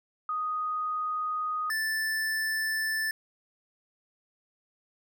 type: tone pair in turn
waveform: sine / square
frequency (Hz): 1244.5 / 1760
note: D#6 / A6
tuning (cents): 0 / 0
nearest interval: tritone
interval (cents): 600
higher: second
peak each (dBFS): -28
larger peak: neither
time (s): 0.29-1.7 / 1.7-3.11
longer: neither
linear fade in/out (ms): 2
effects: none